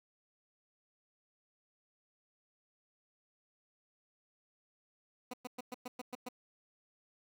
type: tone bursts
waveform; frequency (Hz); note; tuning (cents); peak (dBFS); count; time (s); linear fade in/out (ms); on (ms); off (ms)
15% pulse; 249.3; B3; +16; -34; 8; 5.31-6.288; 5; 26; 110
effects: none